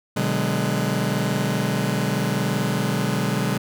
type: chord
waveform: sawtooth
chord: G# half-diminished seventh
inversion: first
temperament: just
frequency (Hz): 124.59 / 149.51 / 186.89 / 207.7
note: B2 / D3 / F#3 / G#3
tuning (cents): +16 / +31 / +18 / 0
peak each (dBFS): -22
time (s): 0.16-3.58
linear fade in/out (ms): 10
effects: none